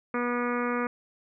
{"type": "harmonic tone", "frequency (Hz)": 242.7, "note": "B3", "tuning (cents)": -30, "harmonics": [1, 2, 3, 4, 5, 6, 7, 8, 9, 10], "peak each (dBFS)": [-30, -31, -42, -37, -33, -37, -41, -42, -40, -46], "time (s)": [0.14, 0.87], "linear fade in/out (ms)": 2, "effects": []}